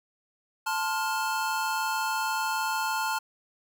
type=chord; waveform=square; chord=F major; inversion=first; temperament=equal with one note detuned; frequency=880 / 1046.5 / 1411.5 Hz; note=A5 / C6 / F6; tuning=0 / 0 / +18 cents; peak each=-30 / -35 / -32 dBFS; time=0.66-3.19 s; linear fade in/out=10 ms; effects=none